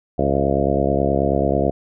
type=harmonic tone with a mistuned harmonic; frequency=69.3 Hz; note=C#2; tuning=in tune; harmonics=1 / 2 / 3 / 4 / 5 / 6 / 7 / 8 / 9 / 10; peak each=-25 / -25 / -25 / -25 / -25 / -25 / -25 / -25 / -25 / -25 dBFS; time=0.18-1.71 s; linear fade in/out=10 ms; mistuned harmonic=10; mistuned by=-15 cents; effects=none